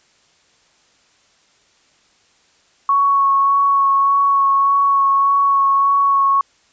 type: tone with vibrato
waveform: sine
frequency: 1108.7 Hz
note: C#6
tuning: in tune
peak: -11 dBFS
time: 2.89-6.41 s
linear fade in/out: 2 ms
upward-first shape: sine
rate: 1.7 Hz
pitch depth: 13 cents each way
effects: white hiss -56 dBFS RMS until 6.72 s + resampled to 16000 Hz